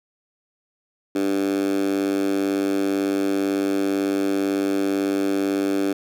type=tone with high-pass filter; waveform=10% pulse; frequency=98 Hz; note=G2; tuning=in tune; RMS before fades=-22 dBFS; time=1.15-5.93 s; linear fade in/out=5 ms; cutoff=310 Hz; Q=4.3; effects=none